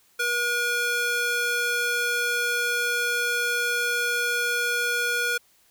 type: tone with high-pass filter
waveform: square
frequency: 480.2 Hz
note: B4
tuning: 49 cents flat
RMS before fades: -25 dBFS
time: 0.19-5.38 s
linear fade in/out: 10 ms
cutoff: 1100 Hz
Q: 1.7
effects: white hiss -61 dBFS RMS until 5.7 s